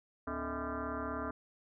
sine tone with frequency modulation, 470.6 Hz, A#4, 16 cents sharp, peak -35 dBFS, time 0.27-1.31 s, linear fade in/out 5 ms, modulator 181 Hz, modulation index 5.4, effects none

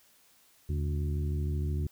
harmonic tone with a mistuned harmonic, 73.1 Hz, D2, 7 cents flat, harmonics 1 / 2 / 3 / 4 / 5, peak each -29 / -35 / -43 / -45 / -44 dBFS, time 0.69-1.87 s, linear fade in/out 5 ms, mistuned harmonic 1, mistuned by +150 cents, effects white hiss -63 dBFS RMS until 1.91 s

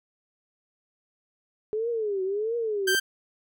sine tone with vibrato, 421 Hz, G#4, 24 cents sharp, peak -25 dBFS, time 1.73-2.95 s, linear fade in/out 0 ms, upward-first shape triangle, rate 1.5 Hz, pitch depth 220 cents each way
sawtooth tone, 1568 Hz, G6, in tune, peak -18 dBFS, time 2.87-3 s, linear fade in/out 10 ms
effects none

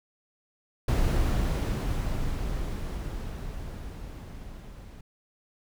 brown noise with level ramp, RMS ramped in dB -23 to -44 dBFS, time 0.88-5.01 s, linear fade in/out 5 ms, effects none

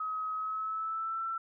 sine tone with pitch glide, 1272 to 1339.1 Hz, D#6 to E6, +38 to +27 cents, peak -32 dBFS, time 0-1.38 s, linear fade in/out 5 ms, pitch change +89 cents, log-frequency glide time 0.34-1.24 s, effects none

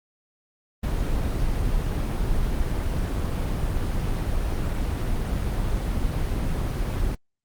brown noise, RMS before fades -24 dBFS, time 0.83-7.15 s, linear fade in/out 5 ms, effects Opus 24 kbps

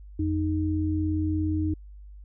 sine tone pair together, 87.2 / 310.2 Hz, F2 / D#4, -2 / -5 cents, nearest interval octave + minor seventh, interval 2197 cents, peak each -26 dBFS, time 0.19-1.74 s, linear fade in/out 5 ms, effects added 50 Hz sine -42 dBFS peak until 2.24 s

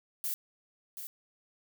violet noise with echo, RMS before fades -34 dBFS, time 0.24-0.34 s, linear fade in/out 0 ms, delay 730 ms, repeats 1, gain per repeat -8 dB, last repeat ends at 1.07 s, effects none

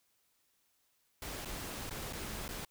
pink noise with dropouts, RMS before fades -42 dBFS, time 1.22-2.65 s, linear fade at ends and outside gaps 2 ms, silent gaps 1.449-1.456 / 1.896-1.908 / 2.127-2.132 / 2.48-2.489 s, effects white hiss -75 dBFS RMS until 2.7 s

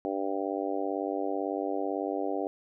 harmonic tone, 98 Hz, G2, in tune, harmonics 3 / 4 / 5 / 6 / 7 / 8, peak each -34 / -35 / -36 / -37 / -37 / -38 dBFS, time 0.05-2.47 s, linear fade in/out 0 ms, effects none

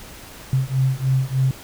sine beating tone pair, 130.4 / 133.7 Hz, C3 / C3, -5 / +38 cents, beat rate 3.3 Hz, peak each -20 dBFS, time 0.53-1.51 s, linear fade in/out 2 ms, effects pink hiss -40 dBFS RMS until 1.63 s

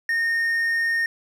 triangle tone, 1839 Hz, A#6, 24 cents flat, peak -18 dBFS, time 0.09-1.06 s, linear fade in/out 2 ms, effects none

